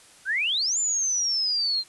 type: exponential two-way sweep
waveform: sine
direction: up then down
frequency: 1459 to 7240 to 4119 Hz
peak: -22 dBFS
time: 0.25-1.84 s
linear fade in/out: 50 ms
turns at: 0.78 s
effects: white hiss -52 dBFS RMS until 1.88 s + resampled to 24000 Hz